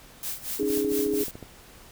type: noise with tremolo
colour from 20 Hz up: blue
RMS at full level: -31 dBFS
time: 0.23-1.31 s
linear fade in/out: 0 ms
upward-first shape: sine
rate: 4.3 Hz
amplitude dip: 85%
type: chord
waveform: sine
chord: C# suspended second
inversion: none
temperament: equal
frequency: 277.2 / 311.1 / 415.3 Hz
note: C#4 / D#4 / G#4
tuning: 0 / 0 / 0 cents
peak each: -30 / -29 / -25 dBFS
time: 0.59-1.24 s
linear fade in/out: 10 ms
type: click train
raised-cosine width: 2 ms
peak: -26 dBFS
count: 12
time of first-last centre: 0.63-1.427 s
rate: 13.8 Hz
effects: pink hiss -50 dBFS RMS until 1.91 s